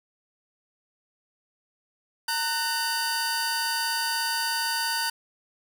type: tone cluster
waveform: sawtooth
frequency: 914 / 1491 / 4716 Hz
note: A#5 / F#6 / D8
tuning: -34 / +13 / +6 cents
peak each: -26 / -26 / -27 dBFS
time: 2.28-5.1 s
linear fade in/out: 5 ms
effects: none

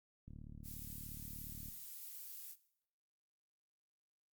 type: click train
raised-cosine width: 5 ms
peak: -40 dBFS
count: 53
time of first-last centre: 0.28-1.685 s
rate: 37 Hz
type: noise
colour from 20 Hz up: violet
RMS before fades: -50 dBFS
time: 0.63-2.56 s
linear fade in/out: 50 ms
effects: noise-tail reverb RT60 0.7 s tail -17 dB re dry + Opus 48 kbps

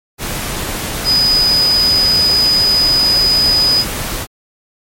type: tone in noise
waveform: sine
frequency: 4978 Hz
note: D#8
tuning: in tune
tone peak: -9 dBFS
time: 1.04-3.85 s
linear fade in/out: 50 ms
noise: pink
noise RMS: -21 dBFS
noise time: 0.18-4.27 s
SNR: +9 dB
effects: MP3 64 kbps

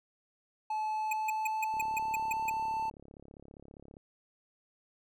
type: tone with pitch glide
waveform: triangle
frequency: 863 to 885.2 Hz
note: A5 to A5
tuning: -34 to +10 cents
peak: -29 dBFS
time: 0.7-2.9 s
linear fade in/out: 5 ms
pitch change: +44 cents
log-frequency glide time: 0.87-2.39 s
type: tone bursts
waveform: square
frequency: 2512 Hz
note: D#7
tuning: 16 cents sharp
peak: -31 dBFS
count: 9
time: 1.11-2.499 s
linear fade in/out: 5 ms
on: 21 ms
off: 150 ms
type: click train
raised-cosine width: 2 ms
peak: -38 dBFS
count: 79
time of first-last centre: 1.74-3.969 s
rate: 35 Hz
effects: none

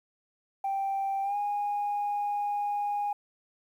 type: tone with pitch glide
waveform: sine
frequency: 784 to 821.1 Hz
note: G5 to G#5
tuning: 0 to -20 cents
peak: -26 dBFS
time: 0.64-3.13 s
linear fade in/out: 5 ms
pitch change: +80 cents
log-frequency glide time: 1.23-1.36 s
effects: tanh soft clip ceiling -24 dBFS + 10-bit

